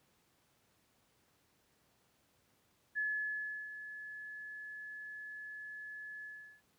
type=tone with ADSR envelope; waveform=sine; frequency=1711 Hz; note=A6; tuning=49 cents flat; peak=-32 dBFS; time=2.95-6.62 s; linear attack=30 ms; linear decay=710 ms; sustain=-12 dB; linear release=380 ms; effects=pink hiss -73 dBFS RMS until 6.78 s + high-pass 80 Hz 12 dB/octave